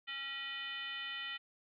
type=tone with frequency modulation; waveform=sine; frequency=2468 Hz; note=D#7; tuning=15 cents flat; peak=-39 dBFS; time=0.07-1.38 s; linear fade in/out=20 ms; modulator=549 Hz; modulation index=1.7; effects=none